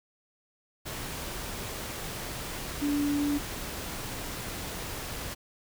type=tone in noise; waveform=sine; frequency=289.5 Hz; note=D4; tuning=25 cents flat; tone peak=-25 dBFS; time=2.81-3.39 s; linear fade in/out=20 ms; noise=pink; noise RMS=-37 dBFS; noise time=0.85-5.35 s; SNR=+9 dB; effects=none